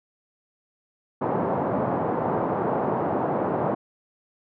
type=band-pass noise; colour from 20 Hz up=white; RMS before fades=-25 dBFS; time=1.21-3.75 s; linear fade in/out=10 ms; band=120 to 900 Hz; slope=24 dB/octave; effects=none